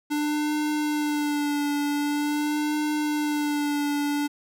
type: tone with vibrato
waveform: square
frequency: 295.4 Hz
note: D4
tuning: 10 cents sharp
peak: -24 dBFS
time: 0.1-4.28 s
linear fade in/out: 20 ms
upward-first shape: sine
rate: 0.45 Hz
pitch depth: 33 cents each way
effects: none